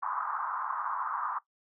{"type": "band-pass noise", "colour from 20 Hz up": "pink", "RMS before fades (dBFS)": -34, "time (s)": [0.02, 1.39], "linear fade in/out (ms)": 10, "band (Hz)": [940, 1300], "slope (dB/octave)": 48, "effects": ["noise-tail reverb RT60 0.1 s tail -17 dB re dry"]}